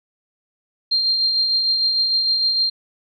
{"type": "tone with tremolo", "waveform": "sine", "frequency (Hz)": 4186, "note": "C8", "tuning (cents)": 0, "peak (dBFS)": -14, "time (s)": [0.91, 2.7], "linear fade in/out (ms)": 10, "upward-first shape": "triangle", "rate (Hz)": 6.6, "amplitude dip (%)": 40, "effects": []}